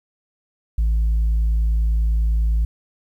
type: tone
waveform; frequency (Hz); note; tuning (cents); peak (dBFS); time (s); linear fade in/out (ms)
sine; 55; A1; 0; -13; 0.78-2.65; 5
effects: tanh soft clip ceiling -14 dBFS + 9-bit